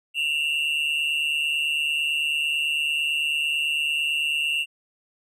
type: tone pair together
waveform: triangle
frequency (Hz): 2711 / 2860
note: E7 / F7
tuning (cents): +48 / +41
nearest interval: minor second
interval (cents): 93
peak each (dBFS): -22 / -25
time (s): 0.14-4.66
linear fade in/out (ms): 50
effects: none